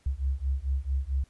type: beating tone pair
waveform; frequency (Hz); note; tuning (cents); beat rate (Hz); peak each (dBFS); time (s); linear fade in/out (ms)
sine; 65.3 / 69.8; C2 / C#2; -3 / +13; 4.5; -29; 0.06-1.24; 5
effects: pink hiss -65 dBFS RMS until 1.29 s + resampled to 24000 Hz